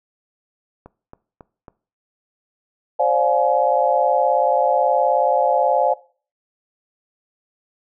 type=click train; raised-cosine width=1 ms; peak=-25 dBFS; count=4; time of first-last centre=0.86-1.682 s; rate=3.65 Hz
type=chord; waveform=sine; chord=D half-diminished seventh; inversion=third; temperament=just; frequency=528.6 / 587.3 / 704.8 / 845.8 Hz; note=C5 / D5 / F5 / Ab5; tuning=+18 / 0 / +16 / +31 cents; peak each=-20 dBFS; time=2.99-5.94 s; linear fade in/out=10 ms
effects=noise-tail reverb RT60 0.4 s tail -20 dB re dry